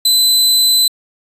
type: tone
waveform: sawtooth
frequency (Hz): 4025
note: B7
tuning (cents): +32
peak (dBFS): -6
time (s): 0.05-0.88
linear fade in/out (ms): 5
effects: resampled to 32000 Hz